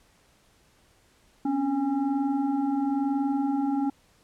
sine tone with frequency modulation, 280 Hz, C#4, 18 cents sharp, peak -23 dBFS, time 1.45-3.9 s, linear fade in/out 5 ms, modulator 539 Hz, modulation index 0.75, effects pink hiss -62 dBFS RMS until 4.23 s + low-pass 11000 Hz 12 dB/octave

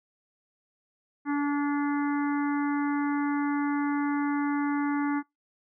harmonic tone with a mistuned harmonic, 287.9 Hz, D4, 34 cents flat, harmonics 1 / 3 / 4 / 5 / 6 / 7, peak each -25 / -35 / -37 / -39 / -41 / -42 dBFS, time 1.25-5.23 s, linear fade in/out 50 ms, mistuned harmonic 7, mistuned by +30 cents, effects noise-tail reverb RT60 0.2 s tail -26 dB re dry

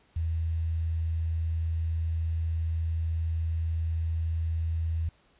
sine tone with quantisation, 81.7 Hz, E2, 15 cents flat, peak -26 dBFS, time 0.16-5.09 s, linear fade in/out 5 ms, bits 9, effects pink hiss -64 dBFS RMS until 5.39 s + resampled to 8000 Hz

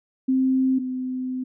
sine tone pair in turn, 261.6 / 256.2 Hz, C4 / C4, 0 / -36 cents, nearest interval unison, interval 36 cents, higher first, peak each -17 / -25 dBFS, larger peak first, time 0.28-0.79 / 0.79-1.44 s, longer second, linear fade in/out 10 ms, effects none

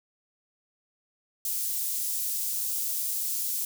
white high-pass noise, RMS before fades -30 dBFS, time 1.45-3.65 s, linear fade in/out 2 ms, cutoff 7200 Hz, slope 12 dB/octave, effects none

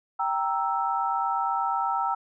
sine chord, E diminished, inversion first, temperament equal, 784 / 932.3 / 1318.5 Hz, G5 / Bb5 / E6, 0 / 0 / 0 cents, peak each -28 dBFS, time 0.19-2.15 s, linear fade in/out 10 ms, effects none

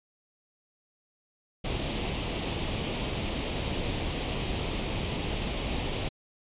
pink noise with comb filter, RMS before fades -31 dBFS, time 1.64-6.09 s, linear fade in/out 10 ms, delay 0.33 ms, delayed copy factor +0.6, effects resampled to 8000 Hz

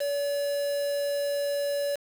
triangle tone with quantisation, 571 Hz, D5, 49 cents flat, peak -24 dBFS, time 0-1.96 s, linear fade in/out 10 ms, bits 6, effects none

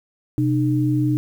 sine tone pair together, 127.61 / 303.5 Hz, C3 / D#4, -43 / -43 cents, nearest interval octave + minor third, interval 1500 cents, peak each -19 dBFS, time 0.38-1.17 s, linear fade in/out 0 ms, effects 8-bit

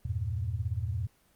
sine chord, E diminished, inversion none, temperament equal with one note detuned, 82.41 / 98.68 / 116.54 Hz, E2 / G2 / Bb2, 0 / +12 / 0 cents, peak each -34 dBFS, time 0.05-1.07 s, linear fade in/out 5 ms, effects pink hiss -66 dBFS RMS until 1.35 s + Opus 24 kbps

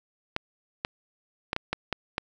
clicks, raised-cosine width 0.3 ms, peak -11 dBFS, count 7, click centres 0.364 / 0.849 / 1.531 / 1.564 / 1.73 / 1.927 / 2.181 s, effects none

